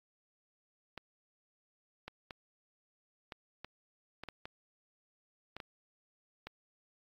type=clicks; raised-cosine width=0.3 ms; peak=-27 dBFS; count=11; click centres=0.977 / 2.08 / 2.308 / 3.322 / 3.646 / 4.236 / 4.287 / 4.455 / 5.566 / 5.602 / 6.47 s; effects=AAC 32 kbps